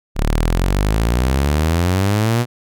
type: exponential sweep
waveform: sawtooth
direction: up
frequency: 34.65 to 123.47 Hz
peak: -10 dBFS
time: 0.15-2.46 s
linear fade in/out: 50 ms
effects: none